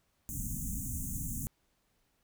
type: band-stop noise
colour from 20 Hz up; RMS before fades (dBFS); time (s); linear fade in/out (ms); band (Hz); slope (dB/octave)
pink; -37; 0.29-1.47; 0; 280 to 6300; 96
effects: pink hiss -75 dBFS RMS until 2.23 s